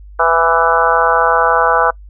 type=harmonic tone with a mistuned harmonic; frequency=165.5 Hz; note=E3; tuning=7 cents sharp; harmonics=3 / 4 / 5 / 6 / 7 / 8 / 9; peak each=-17 / -17 / -17 / -17 / -17 / -17 / -17 dBFS; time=0.19-1.91 s; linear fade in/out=10 ms; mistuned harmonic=7; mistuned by=+25 cents; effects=noise-tail reverb RT60 0.1 s tail -25 dB re dry + added 50 Hz sine -33 dBFS peak until 2.09 s